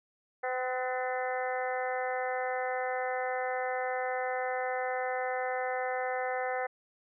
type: harmonic tone with a mistuned harmonic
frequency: 254.8 Hz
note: C4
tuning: 46 cents flat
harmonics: 2 / 3 / 4 / 5 / 6 / 7 / 8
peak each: -34 / -34 / -45 / -43 / -42 / -40 / -42 dBFS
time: 0.43-6.67 s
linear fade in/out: 10 ms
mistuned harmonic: 6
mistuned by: -40 cents
effects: none